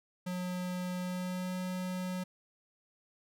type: tone with pitch glide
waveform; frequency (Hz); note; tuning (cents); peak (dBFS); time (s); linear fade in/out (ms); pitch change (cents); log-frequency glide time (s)
square; 181 to 183.31; F#3 to F#3; -38 to -16; -35; 0.26-2.24; 10; +22; 1-1.53
effects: none